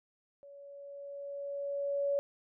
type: tone with level ramp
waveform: sine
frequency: 564 Hz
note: C#5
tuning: 30 cents sharp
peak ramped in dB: -50 to -27 dBFS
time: 0.43-2.19 s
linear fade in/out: 0 ms
effects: none